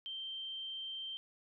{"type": "tone", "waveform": "sine", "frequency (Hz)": 3136, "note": "G7", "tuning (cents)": 0, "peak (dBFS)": -40, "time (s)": [0.06, 1.17], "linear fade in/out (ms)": 0, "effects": []}